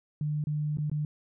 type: tone with dropouts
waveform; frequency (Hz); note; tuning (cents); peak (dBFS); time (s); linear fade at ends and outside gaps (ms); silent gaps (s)
sine; 150; D3; +37; -27; 0.21-1.05; 2; 0.44-0.47 / 0.772-0.784 / 0.898-0.915
effects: none